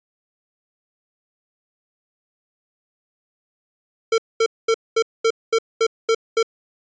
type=tone bursts; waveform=square; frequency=451.8 Hz; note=A4; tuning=46 cents sharp; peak=-15 dBFS; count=9; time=4.12-6.429 s; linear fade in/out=5 ms; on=61 ms; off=220 ms; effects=resampled to 16000 Hz